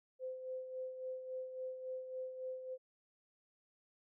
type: tone with tremolo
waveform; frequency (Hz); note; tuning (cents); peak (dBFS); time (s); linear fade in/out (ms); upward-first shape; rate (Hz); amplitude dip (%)
sine; 515; C5; -28; -39; 0.19-2.78; 50; sine; 3.6; 55
effects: none